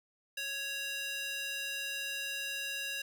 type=tone with high-pass filter; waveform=square; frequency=554.4 Hz; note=C#5; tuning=in tune; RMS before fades=-38 dBFS; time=0.37-3.02 s; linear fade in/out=5 ms; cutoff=2300 Hz; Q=2; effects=none